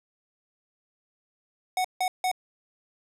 square tone bursts, 740 Hz, F#5, in tune, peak -24 dBFS, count 3, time 1.77-2.315 s, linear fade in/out 2 ms, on 75 ms, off 160 ms, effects resampled to 32000 Hz + 11-bit

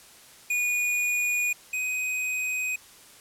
square tone pair in turn, 2454 / 2508 Hz, D#7 / D#7, -25 / +13 cents, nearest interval unison, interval 38 cents, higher second, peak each -24 / -27 dBFS, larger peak first, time 0.5-1.53 / 1.73-2.76 s, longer neither, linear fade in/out 5 ms, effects white hiss -51 dBFS RMS until 3.2 s + low-pass 12000 Hz 12 dB/octave

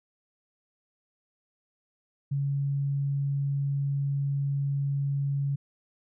sine tone, 140 Hz, C#3, 18 cents sharp, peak -25 dBFS, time 2.31-5.56 s, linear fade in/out 10 ms, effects none

